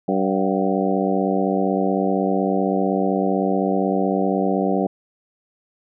harmonic tone with a mistuned harmonic, 95.8 Hz, G2, 39 cents flat, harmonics 2 / 3 / 4 / 5 / 6 / 7 / 8, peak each -22 / -24 / -25 / -26 / -27 / -27 / -28 dBFS, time 0.08-4.87 s, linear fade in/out 5 ms, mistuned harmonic 7, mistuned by +66 cents, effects none

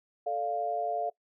sine chord, D minor, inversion second, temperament equal, 440 / 587.3 / 698.5 Hz, A4 / D5 / F5, 0 / 0 / 0 cents, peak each -36 / -36 / -30 dBFS, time 0.26-1.1 s, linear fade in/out 10 ms, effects noise-tail reverb RT60 0.1 s tail -21 dB re dry

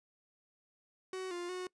45% pulse tone with pitch steps, 374.4 / 350.6 / 365.9 Hz, F#4 / F4 / F#4, +20 / +7 / -19 cents, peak -38 dBFS, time 1.13-1.67 s, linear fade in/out 2 ms, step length 180 ms, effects noise-tail reverb RT60 0.1 s tail -22 dB re dry + resampled to 22050 Hz

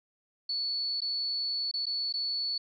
sine tone with dropouts, 4435 Hz, C#8, in tune, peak -29 dBFS, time 0.49-2.58 s, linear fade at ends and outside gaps 5 ms, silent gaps 1.006-1.017 / 1.714-1.738 / 1.857-1.865 / 2.126-2.138 s, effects none

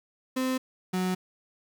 35% pulse tone pair in turn, 258.6 / 184.24 Hz, C4 / F#3, -20 / -7 cents, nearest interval tritone, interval 587 cents, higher first, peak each -24 dBFS, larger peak neither, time 0.36-0.58 / 0.93-1.15 s, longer neither, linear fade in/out 10 ms, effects 11-bit

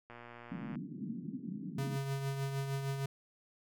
click train, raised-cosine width 0.5 ms, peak -35 dBFS, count 79, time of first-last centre 0.1-0.755 s, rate 119 Hz
white band-pass noise, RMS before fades -42 dBFS, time 0.51-1.96 s, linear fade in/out 5 ms, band 150 to 280 Hz, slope 48 dB/octave
square tone with tremolo, 137.1 Hz, C#3, 19 cents flat, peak -33 dBFS, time 1.78-3.06 s, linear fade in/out 5 ms, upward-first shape triangle, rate 6.5 Hz, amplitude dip 50%
effects none

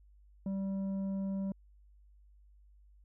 triangle tone with tanh clipping, 194.2 Hz, G3, 16 cents flat, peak -34 dBFS, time 0.46-1.52 s, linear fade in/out 2 ms, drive 11 dB, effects added 50 Hz sine -58 dBFS peak until 3.04 s

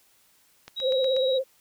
click train, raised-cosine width 0.2 ms, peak -23 dBFS, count 5, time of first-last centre 0.68-1.165 s, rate 8.24 Hz
sine tone, 3840 Hz, B7, 49 cents flat, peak -29 dBFS, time 0.76-1.39 s, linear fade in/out 20 ms
sine tone with vibrato, 523.3 Hz, C5, in tune, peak -21 dBFS, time 0.81-1.44 s, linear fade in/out 50 ms, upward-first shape triangle, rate 17 Hz, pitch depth 62 cents each way
effects white hiss -62 dBFS RMS until 1.6 s

